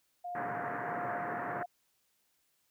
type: tone with tremolo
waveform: sine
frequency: 708 Hz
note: F5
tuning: 23 cents sharp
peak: -36 dBFS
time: 0.24-1.66 s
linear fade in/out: 10 ms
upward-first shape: sine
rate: 1.5 Hz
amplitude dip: 35%
type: band-pass noise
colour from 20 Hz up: white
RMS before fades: -39 dBFS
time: 0.35-1.63 s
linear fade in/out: 2 ms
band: 110 to 1800 Hz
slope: 48 dB/octave
effects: white hiss -75 dBFS RMS until 2.7 s